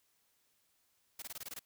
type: noise bursts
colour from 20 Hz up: white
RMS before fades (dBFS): -44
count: 8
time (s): 1.19-1.593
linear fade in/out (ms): 5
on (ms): 32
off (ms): 21
effects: white hiss -75 dBFS RMS until 1.65 s